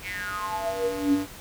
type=tone with high-pass filter sweep; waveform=square; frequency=96.4 Hz; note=G2; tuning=28 cents flat; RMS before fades=-28 dBFS; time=0.02-1.27 s; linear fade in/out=50 ms; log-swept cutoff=2400 to 210 Hz; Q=9.4; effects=pink hiss -43 dBFS RMS until 1.4 s